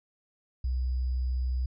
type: tone with sample-and-hold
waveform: sine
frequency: 63.2 Hz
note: B1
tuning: 41 cents sharp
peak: -26 dBFS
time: 0.64-1.66 s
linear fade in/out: 5 ms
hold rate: 4900 Hz
effects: resampled to 16000 Hz